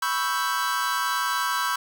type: chord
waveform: 45% pulse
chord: C# half-diminished seventh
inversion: third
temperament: equal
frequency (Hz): 987.8 / 1108.7 / 1318.5 / 1568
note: B5 / C#6 / E6 / G6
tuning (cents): 0 / 0 / 0 / 0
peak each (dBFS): -29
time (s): 0.02-1.76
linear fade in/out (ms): 5
effects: none